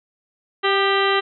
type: harmonic tone with a mistuned harmonic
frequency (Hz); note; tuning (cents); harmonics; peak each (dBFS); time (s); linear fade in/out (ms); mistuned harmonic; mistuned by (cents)
392; G4; 0; 1 / 2 / 3 / 4 / 5 / 6 / 7 / 8 / 9 / 10; -20 / -25 / -22 / -27 / -24 / -35 / -29 / -26 / -39 / -30; 0.63-1.21; 20; 3; +37
effects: none